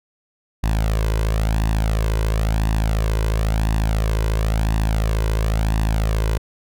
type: tone with flanger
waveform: sawtooth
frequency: 54.1 Hz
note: A1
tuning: 29 cents flat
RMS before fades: -19 dBFS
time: 0.63-6.38 s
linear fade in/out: 10 ms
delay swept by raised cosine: 1.1 to 2.01 ms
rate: 0.97 Hz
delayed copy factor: +0.65
effects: none